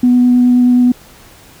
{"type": "tone with vibrato", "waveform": "sine", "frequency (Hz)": 246.9, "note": "B3", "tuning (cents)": 0, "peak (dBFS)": -5, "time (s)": [0.03, 0.92], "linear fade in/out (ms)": 5, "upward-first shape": "sine", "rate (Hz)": 9.5, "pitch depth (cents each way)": 8, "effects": ["tanh soft clip ceiling -1 dBFS", "pink hiss -41 dBFS RMS until 1.6 s"]}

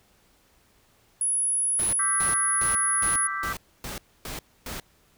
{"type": "tone", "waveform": "sine", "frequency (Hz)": 10290, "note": "E9", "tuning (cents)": -43, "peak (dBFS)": -22, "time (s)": [1.21, 3.27], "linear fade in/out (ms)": 2}
{"type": "noise bursts", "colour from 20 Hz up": "pink", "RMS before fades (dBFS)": -35, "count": 8, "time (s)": [1.79, 4.8], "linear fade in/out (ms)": 2, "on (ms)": 140, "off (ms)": 270}
{"type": "chord", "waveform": "sine", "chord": "E minor seventh", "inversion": "third", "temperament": "equal with one note detuned", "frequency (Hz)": [1167.9, 1318.5, 1568, 1975.5], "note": ["D6", "E6", "G6", "B6"], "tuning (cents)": [-10, 0, 0, 0], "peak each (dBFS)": [-31, -35, -32, -35], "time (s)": [1.99, 3.53], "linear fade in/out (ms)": 5}
{"effects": ["pink hiss -62 dBFS RMS until 5.17 s"]}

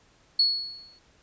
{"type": "tone with exponential decay", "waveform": "sine", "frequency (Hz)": 4373, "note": "C#8", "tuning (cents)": -24, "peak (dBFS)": -16, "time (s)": [0.39, 0.99], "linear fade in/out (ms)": 5, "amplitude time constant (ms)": 130, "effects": ["pink hiss -61 dBFS RMS until 1.22 s", "resampled to 16000 Hz"]}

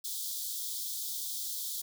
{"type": "high-pass noise", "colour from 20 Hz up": "white", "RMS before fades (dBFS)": -37, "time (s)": [0.04, 1.82], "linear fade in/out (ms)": 10, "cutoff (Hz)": 3300, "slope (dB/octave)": 96, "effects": []}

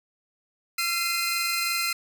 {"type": "tone cluster", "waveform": "sawtooth", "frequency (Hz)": [1360, 2084, 2492, 4145], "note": ["F6", "C7", "D#7", "C8"], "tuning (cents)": [-46, -7, 2, -17], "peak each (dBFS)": -27, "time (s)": [0.78, 1.93], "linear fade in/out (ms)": 5, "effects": []}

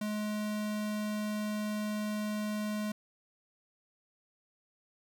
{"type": "tone", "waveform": "square", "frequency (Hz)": 211.2, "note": "G#3", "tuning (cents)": 29, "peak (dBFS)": -33, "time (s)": [0.01, 2.92], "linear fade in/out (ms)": 5, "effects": ["12-bit"]}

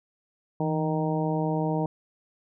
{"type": "harmonic tone with a mistuned harmonic", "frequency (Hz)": 155.56, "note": "D#3", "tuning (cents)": 0, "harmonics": [1, 2, 3, 4, 5, 6], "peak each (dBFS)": [-27, -30, -32, -33, -34, -35], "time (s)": [0.6, 1.86], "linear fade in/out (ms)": 2, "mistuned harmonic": 1, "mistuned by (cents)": 66, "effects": []}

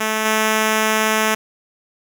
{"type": "tone with level steps", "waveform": "5% pulse", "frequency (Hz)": 217.8, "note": "A3", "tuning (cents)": -17, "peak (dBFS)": [-7, -4], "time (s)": [0, 1.35], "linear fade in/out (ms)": 10, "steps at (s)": 0.25, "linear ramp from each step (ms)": 5, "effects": []}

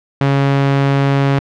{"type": "tone", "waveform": "sawtooth", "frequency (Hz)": 138.59, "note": "C#3", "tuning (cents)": 0, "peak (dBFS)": -7, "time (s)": [0.21, 1.39], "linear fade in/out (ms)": 2, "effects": ["low-pass 3000 Hz 12 dB/octave"]}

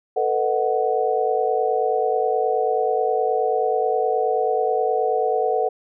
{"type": "chord", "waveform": "sine", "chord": "B dominant seventh", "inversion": "third", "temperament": "just", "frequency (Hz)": [444.5, 493.9, 617.4, 740.8], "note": ["A4", "B4", "D#5", "F#5"], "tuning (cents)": [18, 0, -14, 2], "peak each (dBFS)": [-22, -24, -28, -22], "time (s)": [0.16, 5.69], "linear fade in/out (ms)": 10, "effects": []}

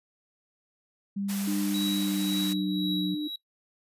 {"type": "tone with pitch glide", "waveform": "sine", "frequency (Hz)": [198.8, 184.42], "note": ["G3", "F#3"], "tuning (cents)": [25, -5], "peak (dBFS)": -28, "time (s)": [1.16, 3.15], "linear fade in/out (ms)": 10, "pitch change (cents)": -130, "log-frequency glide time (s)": [1.76, 3]}
{"type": "high-pass noise", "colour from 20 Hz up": "white", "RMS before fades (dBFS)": -37, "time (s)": [1.28, 2.54], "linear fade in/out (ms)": 20, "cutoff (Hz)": 330, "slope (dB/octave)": 48}
{"type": "tone", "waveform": "sine", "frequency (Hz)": 300, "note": "D4", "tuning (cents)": 37, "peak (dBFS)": -28, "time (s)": [1.47, 3.28], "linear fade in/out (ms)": 10}
{"type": "tone with tremolo", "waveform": "triangle", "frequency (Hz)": 3876, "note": "B7", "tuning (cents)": -33, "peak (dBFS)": -28, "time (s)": [1.74, 3.36], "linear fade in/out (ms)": 5, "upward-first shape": "triangle", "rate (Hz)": 1.9, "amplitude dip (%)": 75}
{"effects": ["noise-tail reverb RT60 0.1 s tail -18 dB re dry", "resampled to 32000 Hz"]}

